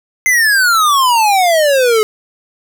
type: exponential sweep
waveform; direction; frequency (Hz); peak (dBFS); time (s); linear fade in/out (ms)
square; down; 2093 to 422.4; -9; 0.26-2.03; 0
effects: none